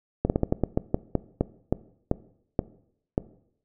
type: slowing click train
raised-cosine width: 2 ms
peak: -8 dBFS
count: 14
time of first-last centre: 0.25-3.179 s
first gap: 49 ms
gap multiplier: 1.23
effects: noise-tail reverb RT60 0.7 s tail -19 dB re dry